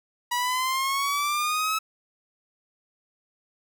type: exponential sweep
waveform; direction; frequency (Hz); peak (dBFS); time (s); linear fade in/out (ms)
sawtooth; up; 966 to 1301; -20; 0.31-1.79; 10
effects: none